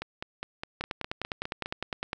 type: two click trains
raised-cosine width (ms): 0.3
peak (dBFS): -15 / -18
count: 14 / 9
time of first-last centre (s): 0.81-2.131 / 0.02-1.659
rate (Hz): 9.84 / 4.88
effects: none